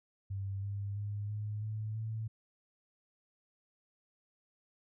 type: tone with pitch steps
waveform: sine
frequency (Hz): 98 / 100.41 / 102.87 / 105.4 / 107.99 / 110.64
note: G2 / G2 / G#2 / G#2 / A2 / A2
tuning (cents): 0 / +42 / -16 / +26 / -32 / +10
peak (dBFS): -35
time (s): 0.3-2.28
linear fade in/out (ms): 10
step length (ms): 330
effects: none